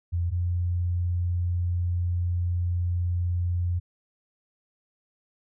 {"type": "tone pair in turn", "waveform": "sine", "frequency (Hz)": [86.3, 87.96], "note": ["F2", "F2"], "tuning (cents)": [-20, 13], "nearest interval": "unison", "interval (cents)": 33, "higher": "second", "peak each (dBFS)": [-23, -23], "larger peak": "neither", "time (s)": [[0.12, 0.31], [0.31, 3.8]], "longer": "second", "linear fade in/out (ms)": 20, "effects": []}